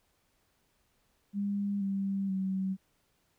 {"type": "tone with pitch steps", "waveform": "sine", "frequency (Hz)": [201.5, 195.88, 190.41], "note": ["G3", "G3", "F#3"], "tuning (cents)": [48, -1, 50], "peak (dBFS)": -29, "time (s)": [1.33, 2.77], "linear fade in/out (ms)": 50, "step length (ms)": 480, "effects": ["pink hiss -73 dBFS RMS until 3.38 s"]}